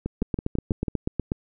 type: two click trains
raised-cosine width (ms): 3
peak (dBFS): -14 / -11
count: 6 / 10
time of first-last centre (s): 0.06-0.882 / 0.22-1.319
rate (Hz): 6.08 / 8.19
effects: none